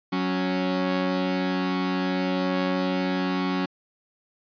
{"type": "tone pair together", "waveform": "sawtooth", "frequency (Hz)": [184.8, 276.9], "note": ["F#3", "C#4"], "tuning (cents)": [-2, -2], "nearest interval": "perfect fifth", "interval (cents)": 700, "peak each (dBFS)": -22, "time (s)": [0.12, 3.66], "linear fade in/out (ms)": 10, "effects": ["resampled to 11025 Hz"]}